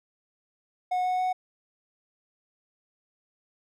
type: tone with pitch steps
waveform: triangle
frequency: 730 / 734.7 / 739.3 Hz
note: F#5 / F#5 / F#5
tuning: -24 / -12 / -2 cents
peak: -22 dBFS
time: 0.91-1.33 s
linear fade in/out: 10 ms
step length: 140 ms
effects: none